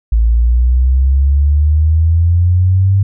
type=exponential sweep; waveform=sine; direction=up; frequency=55 to 99.1 Hz; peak=-7 dBFS; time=0.12-3.03 s; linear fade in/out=5 ms; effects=none

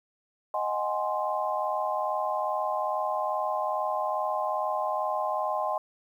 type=chord; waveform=sine; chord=Ab dominant seventh; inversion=second; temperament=equal with one note detuned; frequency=622.3 / 748.2 / 830.6 / 1046.5 Hz; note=Eb5 / Gb5 / Ab5 / C6; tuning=0 / +19 / 0 / 0 cents; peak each=-31 / -33 / -32 / -31 dBFS; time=0.54-5.78 s; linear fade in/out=2 ms; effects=10-bit

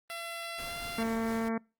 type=tone with pitch glide; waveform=10% pulse; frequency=676 to 690.2 Hz; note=E5 to F5; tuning=+43 to -21 cents; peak=-29 dBFS; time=0.1-1.03 s; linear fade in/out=0 ms; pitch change=+36 cents; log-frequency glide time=0.58-0.76 s
type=noise with tremolo; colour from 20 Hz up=pink; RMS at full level=-45 dBFS; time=0.58-1.49 s; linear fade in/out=10 ms; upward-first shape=sine; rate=4.4 Hz; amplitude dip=25%
type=harmonic tone; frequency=226.1 Hz; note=A3; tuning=47 cents sharp; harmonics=1 / 2 / 3 / 4 / 5 / 6 / 7 / 8 / 9 / 10; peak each=-30 / -36 / -40 / -42 / -44 / -46 / -47 / -48 / -49 / -50 dBFS; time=0.98-1.58 s; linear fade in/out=5 ms
effects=noise-tail reverb RT60 0.3 s tail -25 dB re dry + Opus 32 kbps

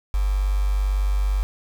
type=tone with quantisation; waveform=sine; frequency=49 Hz; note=G1; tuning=in tune; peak=-18 dBFS; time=0.14-1.43 s; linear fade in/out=0 ms; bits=6; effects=none

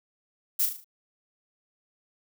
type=noise with echo; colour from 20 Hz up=violet; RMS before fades=-24 dBFS; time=0.59-0.66 s; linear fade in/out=10 ms; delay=37 ms; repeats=5; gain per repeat=-6 dB; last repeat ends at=0.845 s; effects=none

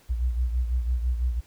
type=beating tone pair; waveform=sine; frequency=60.3 / 66.3 Hz; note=B1 / C2; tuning=-41 / +23 cents; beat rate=6 Hz; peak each=-23 / -31 dBFS; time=0.09-1.41 s; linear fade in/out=20 ms; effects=pink hiss -58 dBFS RMS until 1.46 s

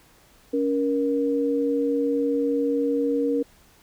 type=tone pair together; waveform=sine; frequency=280.8 / 471.8 Hz; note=C#4 / A#4; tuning=+22 / +21 cents; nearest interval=major sixth; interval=899 cents; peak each=-23 dBFS; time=0.53-3.43 s; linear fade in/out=10 ms; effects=pink hiss -56 dBFS RMS until 3.82 s

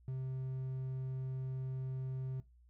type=tone; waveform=triangle; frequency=130.81 Hz; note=C3; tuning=in tune; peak=-35 dBFS; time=0.08-2.4 s; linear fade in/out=0 ms; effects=noise-tail reverb RT60 0.2 s tail -17 dB re dry + added 60 Hz sine -61 dBFS peak until 2.69 s

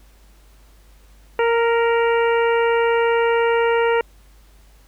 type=harmonic tone with a mistuned harmonic; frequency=464.3 Hz; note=A#4; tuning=7 cents flat; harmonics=1 / 2 / 3 / 4 / 5 / 6; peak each=-16 / -22 / -26 / -28 / -30 / -32 dBFS; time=1.39-4.01 s; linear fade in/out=2 ms; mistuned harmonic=4; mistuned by=+18 cents; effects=added 50 Hz sine -47 dBFS peak until 4.87 s + pink hiss -56 dBFS RMS until 4.87 s

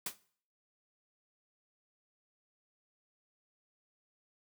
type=noise with exponential decay; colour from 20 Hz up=white; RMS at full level=-32 dBFS; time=0.06-0.17 s; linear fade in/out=5 ms; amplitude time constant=23 ms; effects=noise-tail reverb RT60 0.5 s tail -18 dB re dry

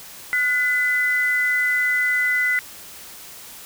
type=tone pair together; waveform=sine; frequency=1453.5 / 2010 Hz; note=F#6 / B6; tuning=-31 / +30 cents; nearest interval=tritone; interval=561 cents; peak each=-24 / -18 dBFS; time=0.33-2.59 s; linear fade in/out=0 ms; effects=white hiss -40 dBFS RMS until 3.65 s

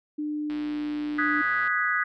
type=tone with pitch glide; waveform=sine; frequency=299.8 to 297.4 Hz; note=D4 to D4; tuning=+36 to +22 cents; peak=-27 dBFS; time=0.18-1.42 s; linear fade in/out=10 ms; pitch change=-14 cents; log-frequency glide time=0.42-0.8 s
type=click train; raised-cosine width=0.3 ms; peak=-27 dBFS; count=142; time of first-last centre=0.5-1.675 s; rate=120 Hz
type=chord; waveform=sine; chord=G# minor seventh; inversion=second; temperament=equal with one note detuned; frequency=1244.5 / 1480 / 1661.2 / 1966.4 Hz; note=D#6 / F#6 / G#6 / B6; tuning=0 / 0 / 0 / -8 cents; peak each=-28 dBFS; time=1.18-2.04 s; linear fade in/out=10 ms
effects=none

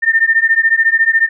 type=beating tone pair; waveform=sine; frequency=1803 / 1817 Hz; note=A6 / A#6; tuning=+42 / -45 cents; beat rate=14 Hz; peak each=-12 dBFS; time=0.02-1.29 s; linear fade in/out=20 ms; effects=none

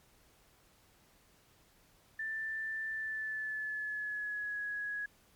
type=tone with pitch glide; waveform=sine; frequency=1771 to 1671.6 Hz; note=A6 to G#6; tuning=+11 to +11 cents; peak=-35 dBFS; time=2.19-5.06 s; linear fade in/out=5 ms; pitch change=-100 cents; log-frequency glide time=2.89-4.61 s; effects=pink hiss -66 dBFS RMS until 5.35 s + MP3 96 kbps

